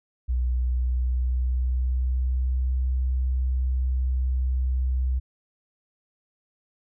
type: tone with pitch glide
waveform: sine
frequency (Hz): 61.74 to 63.92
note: B1 to C2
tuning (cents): 0 to -40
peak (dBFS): -21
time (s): 0.28-5.2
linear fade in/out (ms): 20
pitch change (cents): +60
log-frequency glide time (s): 0.51-2.78
effects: none